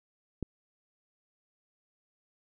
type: click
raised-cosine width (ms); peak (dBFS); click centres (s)
3; -20; 0.427
effects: none